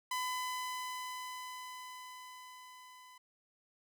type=tone with level ramp; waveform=sawtooth; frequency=1007 Hz; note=B5; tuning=33 cents sharp; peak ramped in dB=-30 to -51 dBFS; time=0.11-3.18 s; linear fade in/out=5 ms; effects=none